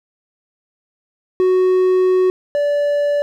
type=tone pair in turn; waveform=triangle; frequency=370 / 579.9 Hz; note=F#4 / D5; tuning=0 / -22 cents; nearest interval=minor sixth; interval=778 cents; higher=second; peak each=-9 / -12 dBFS; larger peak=first; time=1.4-2.3 / 2.55-3.22 s; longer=first; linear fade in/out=0 ms; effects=none